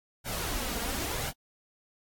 pink noise with flanger, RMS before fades -33 dBFS, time 0.24-1.33 s, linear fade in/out 50 ms, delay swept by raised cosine 1.3 to 4.3 ms, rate 0.93 Hz, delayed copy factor +0.55, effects AAC 64 kbps

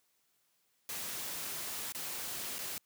white noise with dropouts, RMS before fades -40 dBFS, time 0.89-2.78 s, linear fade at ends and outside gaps 1 ms, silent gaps 1.922-1.948 / 2.584-2.589 s, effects white hiss -75 dBFS RMS until 2.85 s + high-pass 80 Hz 12 dB/octave

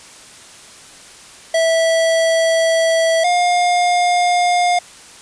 square tone pair in turn, 655 / 710.3 Hz, E5 / F5, -11 / +29 cents, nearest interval minor second, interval 140 cents, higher second, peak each -13 dBFS, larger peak neither, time 1.54-3.24 / 3.24-4.79 s, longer first, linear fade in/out 5 ms, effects white hiss -40 dBFS RMS until 5.21 s + resampled to 22050 Hz

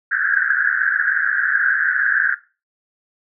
pink band-pass noise, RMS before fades -18 dBFS, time 0.11-2.35 s, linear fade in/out 10 ms, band 1500 to 1700 Hz, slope 96 dB/octave, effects noise-tail reverb RT60 0.3 s tail -17 dB re dry

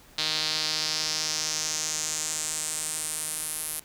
sawtooth tone with band-pass filter sweep, 155.4 Hz, D#3, 2 cents flat, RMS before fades -30 dBFS, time 0.18-3.8 s, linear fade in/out 5 ms, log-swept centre 4100 to 11000 Hz, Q 3.3, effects pink hiss -54 dBFS RMS until 3.84 s

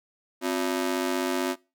sawtooth ring-modulated tone, 311.4 Hz, D#4, 2 cents sharp, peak -18 dBFS, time 0.41-1.56 s, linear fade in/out 50 ms, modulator 47.9 Hz, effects noise-tail reverb RT60 0.3 s tail -23 dB re dry

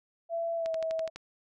sine tone with pitch glide, 670 to 647.2 Hz, E5 to E5, +28 to -32 cents, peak -29 dBFS, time 0.29-1.1 s, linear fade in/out 50 ms, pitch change -60 cents, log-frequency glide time 0.56-0.73 s
click train, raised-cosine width 0.2 ms, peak -24 dBFS, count 7, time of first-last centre 0.66-1.16 s, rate 12 Hz
effects none

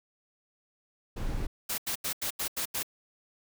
brown noise, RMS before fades -31 dBFS, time 1.16-1.47 s, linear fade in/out 10 ms
white noise bursts, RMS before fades -32 dBFS, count 7, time 1.69-2.831 s, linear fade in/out 10 ms, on 91 ms, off 84 ms
effects none

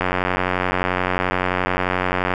click train, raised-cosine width 0.5 ms, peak -4 dBFS, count 214, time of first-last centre 0.01-2.338 s, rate 91.5 Hz, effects none

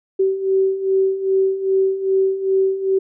sine beating tone pair, 382.3 / 384.8 Hz, G4 / G4, -43 / -32 cents, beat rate 2.5 Hz, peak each -21 / -16 dBFS, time 0.19-2.99 s, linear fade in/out 10 ms, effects none

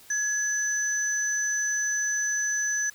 sine tone pair together, 1686 / 6033 Hz, G#6 / F#8, +26 / +33 cents, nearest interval octave + minor seventh, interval 2207 cents, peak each -27 dBFS, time 0.1-2.9 s, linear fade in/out 5 ms, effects white hiss -52 dBFS RMS until 2.94 s

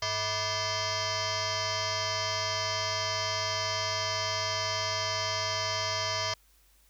sine tone with frequency modulation, 2067 Hz, C7, 22 cents flat, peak -28 dBFS, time 0.02-6.34 s, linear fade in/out 5 ms, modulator 542 Hz, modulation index 6.7, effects added 50 Hz sine -63 dBFS peak until 6.89 s + white hiss -65 dBFS RMS until 6.89 s

